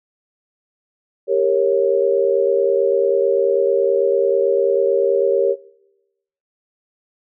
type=tone cluster; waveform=sine; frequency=394.3 / 463.4 / 550 Hz; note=G4 / A#4 / C#5; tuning=+10 / -10 / -14 cents; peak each=-18 dBFS; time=1.27-5.56 s; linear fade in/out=50 ms; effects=noise-tail reverb RT60 0.9 s tail -20 dB re dry